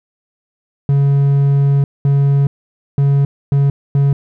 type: tone bursts at uneven times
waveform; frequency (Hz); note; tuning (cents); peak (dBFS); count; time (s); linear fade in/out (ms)
triangle; 140; C#3; +18; -7; 5; 0.89-1.84 / 2.05-2.47 / 2.98-3.25 / 3.52-3.7 / 3.95-4.13; 2
effects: none